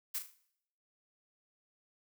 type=noise with echo; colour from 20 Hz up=blue; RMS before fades=-36 dBFS; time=0.14-0.19 s; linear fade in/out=10 ms; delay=39 ms; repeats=4; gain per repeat=-8 dB; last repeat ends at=0.346 s; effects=noise-tail reverb RT60 0.7 s tail -18 dB re dry